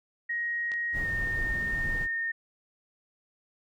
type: tone with pitch glide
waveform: sine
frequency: 1883 to 1832.6 Hz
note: A#6 to A#6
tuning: +17 to -30 cents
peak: -28 dBFS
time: 0.29-2.32 s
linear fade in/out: 10 ms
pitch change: -47 cents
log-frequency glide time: 0.99-1.08 s
type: clicks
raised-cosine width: 0.2 ms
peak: -25 / -32 dBFS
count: 2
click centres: 0.718 / 0.738 s
type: noise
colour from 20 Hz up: brown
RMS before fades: -35 dBFS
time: 0.92-2.08 s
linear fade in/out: 50 ms
effects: none